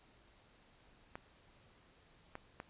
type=clicks; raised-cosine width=0.5 ms; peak=-29 dBFS; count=3; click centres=1.155 / 2.354 / 2.601 s; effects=pink hiss -66 dBFS RMS until 2.69 s + resampled to 8000 Hz